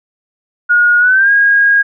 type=tone with pitch glide; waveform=sine; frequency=1439 to 1634 Hz; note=F#6 to G#6; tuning=-49 to -29 cents; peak=-6 dBFS; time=0.69-1.83 s; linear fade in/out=20 ms; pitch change=+220 cents; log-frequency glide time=0.99-1.31 s; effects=none